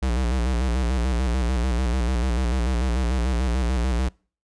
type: tone with vibrato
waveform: square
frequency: 61.5 Hz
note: B1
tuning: 7 cents flat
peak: -21 dBFS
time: 0.02-4.09 s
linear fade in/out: 10 ms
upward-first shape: square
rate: 6.8 Hz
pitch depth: 95 cents each way
effects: noise-tail reverb RT60 0.4 s tail -26 dB re dry + resampled to 22050 Hz